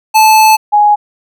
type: tone pair in turn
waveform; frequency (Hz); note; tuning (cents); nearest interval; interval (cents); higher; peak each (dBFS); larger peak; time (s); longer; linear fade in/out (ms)
square / sine; 871 / 832.4; A5 / G#5; -18 / +4; minor second; 78; first; -4; neither; 0.14-0.57 / 0.72-0.96; first; 20
effects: none